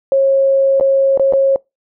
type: tone with dropouts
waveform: sine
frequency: 543 Hz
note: C#5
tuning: 36 cents flat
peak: -8 dBFS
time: 0.12-1.56 s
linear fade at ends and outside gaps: 1 ms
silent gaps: 0.799-0.809 / 1.175-1.196 / 1.325-1.335 s
effects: noise-tail reverb RT60 0.2 s tail -25 dB re dry